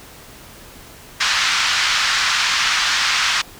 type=band-pass noise; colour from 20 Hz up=pink; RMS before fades=-18 dBFS; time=1.2-3.42 s; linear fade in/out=10 ms; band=1200 to 5900 Hz; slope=24 dB/octave; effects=pink hiss -41 dBFS RMS until 3.59 s